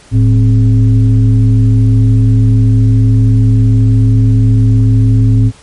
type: tone with frequency modulation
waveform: sine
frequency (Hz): 110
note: A2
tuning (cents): 0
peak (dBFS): -4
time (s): 0.11-5.52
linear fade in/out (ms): 50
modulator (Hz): 153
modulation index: 0.63
effects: pink hiss -40 dBFS RMS until 5.62 s + MP3 48 kbps